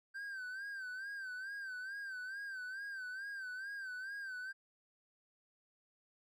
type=tone with vibrato; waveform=triangle; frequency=1560 Hz; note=G6; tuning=9 cents flat; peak=-40 dBFS; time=0.14-4.53 s; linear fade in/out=20 ms; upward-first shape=sine; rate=2.3 Hz; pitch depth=87 cents each way; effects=none